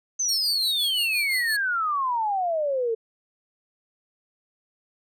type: exponential sweep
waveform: sine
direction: down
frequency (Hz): 6272 to 440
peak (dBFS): -22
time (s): 0.19-2.95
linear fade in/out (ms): 10
type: tone with tremolo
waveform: sawtooth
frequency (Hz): 4358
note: C#8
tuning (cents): -30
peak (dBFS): -23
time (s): 0.28-1.57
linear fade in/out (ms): 10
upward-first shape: sine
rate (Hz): 5.8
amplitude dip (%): 65
effects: none